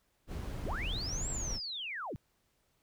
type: noise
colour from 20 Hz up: brown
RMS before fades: -38 dBFS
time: 0.27-1.6 s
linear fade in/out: 50 ms
type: linear two-way sweep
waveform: sine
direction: up then down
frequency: 48.25 to 7740 to 55.2 Hz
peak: -37 dBFS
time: 0.64-2.16 s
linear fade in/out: 0 ms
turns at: 1.29 s
effects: pink hiss -75 dBFS RMS until 2.82 s